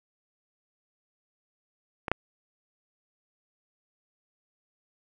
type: clicks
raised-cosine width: 0.5 ms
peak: -16 / -7 dBFS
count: 2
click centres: 2.082 / 2.116 s
effects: none